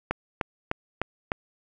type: click train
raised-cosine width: 0.5 ms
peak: -10 dBFS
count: 5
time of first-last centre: 0.11-1.318 s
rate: 3.31 Hz
effects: none